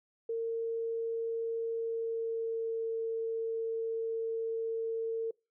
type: tone with pitch glide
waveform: sine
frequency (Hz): 456.9 to 452.7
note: A#4 to A4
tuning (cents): -35 to +49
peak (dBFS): -31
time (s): 0.29-5.31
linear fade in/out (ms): 5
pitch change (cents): -16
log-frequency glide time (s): 1.74-2.88
effects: noise-tail reverb RT60 0.3 s tail -26 dB re dry